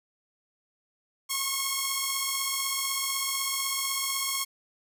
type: beating tone pair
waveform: 5% pulse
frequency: 1084 / 1100 Hz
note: C#6 / C#6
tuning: -39 / -14 cents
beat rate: 16 Hz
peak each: -17 / -20 dBFS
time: 1.29-4.45 s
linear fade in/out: 20 ms
effects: none